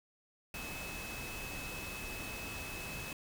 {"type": "tone in noise", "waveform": "sine", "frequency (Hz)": 2585, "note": "E7", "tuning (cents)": -34, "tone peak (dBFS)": -45, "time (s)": [0.54, 3.13], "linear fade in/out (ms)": 2, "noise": "pink", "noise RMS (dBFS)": -44, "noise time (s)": [0.54, 3.13], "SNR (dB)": -4, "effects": []}